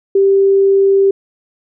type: tone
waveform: sine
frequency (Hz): 392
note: G4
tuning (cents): 0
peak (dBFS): -7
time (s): 0.15-1.11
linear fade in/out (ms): 5
effects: none